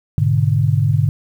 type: chord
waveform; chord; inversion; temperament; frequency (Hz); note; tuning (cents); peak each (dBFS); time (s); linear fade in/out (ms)
sine; G# diminished; none; equal; 103.83 / 123.47 / 146.83; G#2 / B2 / D3; 0 / 0 / 0; -16 / -18 / -16; 0.18-1.09; 0
effects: 8-bit